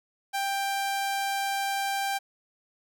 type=tone; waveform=sawtooth; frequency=789 Hz; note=G5; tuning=11 cents sharp; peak=-23 dBFS; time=0.33-2.19 s; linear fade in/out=20 ms; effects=none